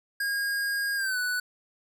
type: tone with pitch glide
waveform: square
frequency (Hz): 1628 to 1484.3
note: G#6 to F#6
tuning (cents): -35 to +5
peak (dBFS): -27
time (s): 0.2-1.4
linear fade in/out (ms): 5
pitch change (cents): -160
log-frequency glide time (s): 0.96-1.18
effects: none